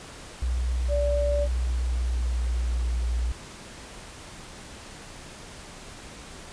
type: tone with pitch glide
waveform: sine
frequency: 61.74 to 59.5 Hz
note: B1 to A#1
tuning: 0 to +36 cents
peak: -23 dBFS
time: 0.42-3.32 s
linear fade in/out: 5 ms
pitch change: -64 cents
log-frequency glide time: 1.46-2.93 s
type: tone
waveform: sine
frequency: 579 Hz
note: D5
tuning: 25 cents flat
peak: -24 dBFS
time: 0.88-1.48 s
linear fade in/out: 50 ms
effects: pink hiss -43 dBFS RMS until 6.52 s + resampled to 22050 Hz